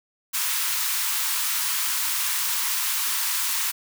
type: high-pass noise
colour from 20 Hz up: white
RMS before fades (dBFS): -25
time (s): 0.33-3.72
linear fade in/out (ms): 20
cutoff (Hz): 880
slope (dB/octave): 96
effects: none